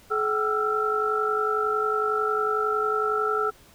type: tone cluster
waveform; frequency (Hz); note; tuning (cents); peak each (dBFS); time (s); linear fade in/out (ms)
sine; 426.8 / 762 / 1324 / 1375; G#4 / G5 / E6 / F6; +47 / -49 / +7 / -27; -26 / -34 / -25 / -30; 0.1-3.51; 20
effects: pink hiss -54 dBFS RMS until 3.74 s